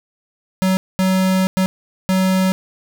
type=tone bursts at uneven times; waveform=square; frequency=187.9 Hz; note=F#3; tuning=27 cents sharp; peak=-14 dBFS; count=4; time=0.62-0.77 / 0.99-1.47 / 1.57-1.66 / 2.09-2.52 s; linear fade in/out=0 ms; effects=none